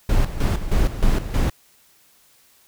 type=noise with tremolo; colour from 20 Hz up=brown; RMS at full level=-17 dBFS; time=0.09-1.5 s; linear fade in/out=5 ms; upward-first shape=square; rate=3.2 Hz; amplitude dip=70%; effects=white hiss -56 dBFS RMS until 2.67 s